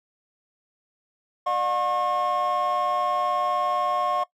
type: tone cluster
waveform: triangle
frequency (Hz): 601 / 720 / 1084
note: D5 / F#5 / C#6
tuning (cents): +40 / -47 / -39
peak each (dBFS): -27 / -24 / -22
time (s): 1.46-4.24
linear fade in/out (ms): 10
effects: noise-tail reverb RT60 0.1 s tail -19 dB re dry + tanh soft clip ceiling -14 dBFS